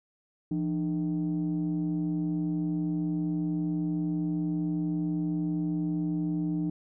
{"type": "tone pair together", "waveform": "sine", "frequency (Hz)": [170, 302.6], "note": ["F3", "D#4"], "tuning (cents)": [-46, -48], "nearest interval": "minor seventh", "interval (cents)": 998, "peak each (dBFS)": -28, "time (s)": [0.51, 6.7], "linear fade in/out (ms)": 5, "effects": ["tanh soft clip ceiling -22 dBFS"]}